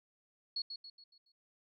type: tone with echo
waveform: sine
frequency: 4351 Hz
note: C#8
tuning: 33 cents flat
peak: -34 dBFS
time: 0.56-0.62 s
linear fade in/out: 5 ms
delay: 140 ms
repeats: 5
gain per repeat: -7 dB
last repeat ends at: 1.32 s
effects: none